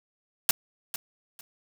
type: noise with echo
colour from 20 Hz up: white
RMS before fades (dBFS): -20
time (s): 0.49-0.51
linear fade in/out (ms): 2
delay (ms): 450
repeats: 2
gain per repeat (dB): -13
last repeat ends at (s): 1.41
effects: none